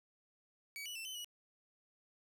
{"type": "tone with pitch steps", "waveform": "sawtooth", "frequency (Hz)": [2271, 2948, 2676, 3045, 2920], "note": ["C#7", "F#7", "E7", "F#7", "F#7"], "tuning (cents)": [41, -7, 25, 49, -24], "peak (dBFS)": -40, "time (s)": [0.76, 1.245], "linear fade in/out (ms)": 0, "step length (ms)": 97, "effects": []}